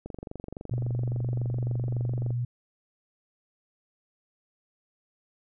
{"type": "click train", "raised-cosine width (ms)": 2, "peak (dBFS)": -24, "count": 54, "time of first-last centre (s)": [0.06, 2.306], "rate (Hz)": 23.6}
{"type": "tone with vibrato", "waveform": "sine", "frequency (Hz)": 121, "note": "B2", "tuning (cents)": -35, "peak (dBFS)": -26, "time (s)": [0.71, 2.45], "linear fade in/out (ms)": 5, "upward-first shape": "sine", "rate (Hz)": 3.6, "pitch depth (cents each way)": 10}
{"effects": []}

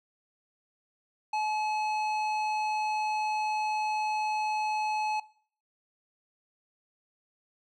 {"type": "tone with tanh clipping", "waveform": "sine", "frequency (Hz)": 856, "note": "A5", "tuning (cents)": -48, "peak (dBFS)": -29, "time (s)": [1.33, 5.2], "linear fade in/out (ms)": 5, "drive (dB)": 13, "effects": ["noise-tail reverb RT60 0.5 s tail -20 dB re dry"]}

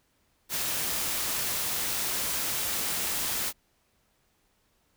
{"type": "noise", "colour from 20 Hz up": "white", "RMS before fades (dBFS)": -30, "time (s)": [0.49, 3.53], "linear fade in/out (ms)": 50, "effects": ["pink hiss -70 dBFS RMS until 4.96 s"]}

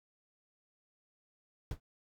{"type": "noise with exponential decay", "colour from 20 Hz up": "brown", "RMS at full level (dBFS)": -32, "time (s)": [1.71, 1.8], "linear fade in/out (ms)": 2, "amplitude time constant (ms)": 19, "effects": []}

